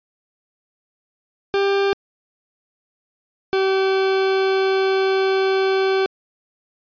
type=tone pair in turn; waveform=40% pulse; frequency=396 / 384.1 Hz; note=G4 / G4; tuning=+18 / -35 cents; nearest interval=minor second; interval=53 cents; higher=first; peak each=-15 dBFS; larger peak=neither; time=1.54-1.93 / 3.53-6.06 s; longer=second; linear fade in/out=0 ms; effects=resampled to 11025 Hz